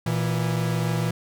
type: tone pair together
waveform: 45% pulse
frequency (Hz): 118.05 / 164.81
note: A#2 / E3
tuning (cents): +22 / 0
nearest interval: tritone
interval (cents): 578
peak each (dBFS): -25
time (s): 0.06-1.11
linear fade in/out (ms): 5
effects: none